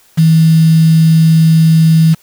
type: tone with quantisation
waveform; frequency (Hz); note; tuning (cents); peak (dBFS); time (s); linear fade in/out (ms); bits
sine; 161.3; E3; -37; -4; 0.17-2.15; 20; 4
effects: white hiss -48 dBFS RMS until 2.22 s